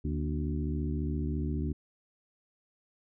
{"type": "harmonic tone with a mistuned harmonic", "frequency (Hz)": 74.6, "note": "D2", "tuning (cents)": 28, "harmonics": [1, 2, 3, 4, 5], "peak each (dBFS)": [-32, -35, -37, -38, -43], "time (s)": [0.04, 1.73], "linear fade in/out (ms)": 10, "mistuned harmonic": 3, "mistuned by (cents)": 86, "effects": []}